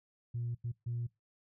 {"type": "tone bursts at uneven times", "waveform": "sine", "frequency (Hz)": 119, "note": "A#2", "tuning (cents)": 36, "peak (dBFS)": -33, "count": 3, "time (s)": [[0.34, 0.55], [0.64, 0.72], [0.86, 1.07]], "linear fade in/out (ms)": 10, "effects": ["noise-tail reverb RT60 0.2 s tail -21 dB re dry", "tanh soft clip ceiling -30 dBFS"]}